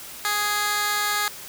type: tone with high-pass filter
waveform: 15% pulse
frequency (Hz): 415.3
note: G#4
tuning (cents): 0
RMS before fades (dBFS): -24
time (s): 0.25-1.28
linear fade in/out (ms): 0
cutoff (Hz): 1400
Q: 0.73
effects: white hiss -39 dBFS RMS until 1.48 s